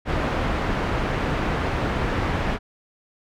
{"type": "low-pass noise", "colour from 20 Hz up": "pink", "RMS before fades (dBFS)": -24, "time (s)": [0.05, 2.59], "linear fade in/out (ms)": 50, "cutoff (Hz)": 2000, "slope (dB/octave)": 12, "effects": []}